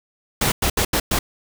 pink noise bursts at uneven times, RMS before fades -19 dBFS, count 5, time 0.41-0.52 / 0.62-0.7 / 0.77-0.85 / 0.93-1 / 1.11-1.19 s, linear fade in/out 5 ms, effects none

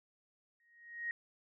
sine tone with exponential growth, 1877 Hz, A#6, 11 cents sharp, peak -33 dBFS, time 0.6-1.11 s, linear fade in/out 1 ms, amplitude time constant 110 ms, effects none

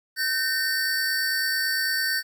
square tone cluster, 1539 / 1824 / 4548 Hz, G6 / A#6 / C#8, -32 / -38 / +44 cents, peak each -28 dBFS, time 0.16-2.23 s, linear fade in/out 50 ms, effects 10-bit

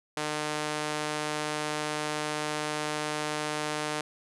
sawtooth tone with high-pass filter, 151.3 Hz, D#3, 48 cents flat, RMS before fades -32 dBFS, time 0.17-4.01 s, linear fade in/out 2 ms, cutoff 420 Hz, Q 0.54, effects resampled to 24000 Hz

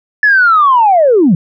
sine linear sweep, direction down, 1741 to 150 Hz, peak -4 dBFS, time 0.23-1.35 s, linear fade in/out 2 ms, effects tanh soft clip ceiling 0 dBFS

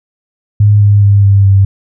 sine tone with pitch steps, 103.83 / 102.28 / 100.76 / 99.26 / 97.78 Hz, G#2 / G#2 / G2 / G2 / G2, 0 / -26 / +48 / +22 / -4 cents, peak -3 dBFS, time 0.6-1.65 s, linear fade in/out 5 ms, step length 210 ms, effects none

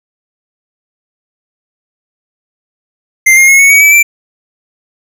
square tone with pitch steps, 2091 / 2131 / 2172 / 2214 / 2257 / 2300 / 2344 Hz, C7 / C7 / C#7 / C#7 / C#7 / D7 / D7, -2 / +31 / -36 / -3 / +31 / -37 / -4 cents, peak -3 dBFS, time 3.26-4.03 s, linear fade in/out 10 ms, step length 110 ms, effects none

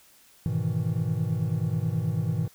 triangle chord, E major seventh, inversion first, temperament equal, 103.83 / 123.47 / 155.56 / 164.81 Hz, G#2 / B2 / D#3 / E3, 0 / 0 / 0 / 0 cents, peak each -28 dBFS, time 0.46-2.48 s, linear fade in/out 0 ms, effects white hiss -57 dBFS RMS until 2.54 s

